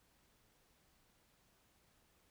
silence, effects pink hiss -73 dBFS RMS until 2.3 s

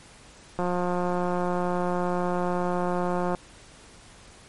click train, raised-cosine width 1 ms, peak -14 dBFS, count 492, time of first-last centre 0.59-3.348 s, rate 178 Hz, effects pink hiss -50 dBFS RMS until 4.48 s + MP3 48 kbps

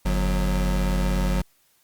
square tone pair together, 48.34 / 182.5 Hz, G1 / F#3, -23 / -24 cents, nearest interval octave + major seventh, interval 2299 cents, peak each -22 / -27 dBFS, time 0.05-1.42 s, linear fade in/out 10 ms, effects white hiss -63 dBFS RMS until 1.83 s + Opus 48 kbps

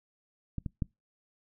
clicks, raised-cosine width 5 ms, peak -22 / -22 / -17 dBFS, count 3, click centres 0.583 / 0.662 / 0.822 s, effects noise-tail reverb RT60 0.2 s tail -25 dB re dry

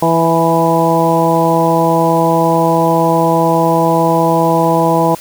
harmonic tone with a mistuned harmonic, 164.81 Hz, E3, in tune, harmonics 1 / 2 / 3 / 4 / 5 / 6, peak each -16 / -16 / -16 / -16 / -16 / -16 dBFS, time 0.02-5.15 s, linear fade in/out 5 ms, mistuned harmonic 5, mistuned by +19 cents, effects white hiss -34 dBFS RMS until 5.2 s

